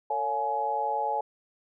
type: harmonic tone with a mistuned harmonic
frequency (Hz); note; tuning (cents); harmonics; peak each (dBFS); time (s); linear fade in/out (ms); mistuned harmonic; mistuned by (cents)
140.5; C#3; +24; 3 / 4 / 5 / 6; -36 / -34 / -35 / -27; 0.1-1.21; 5; 3; +120
effects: none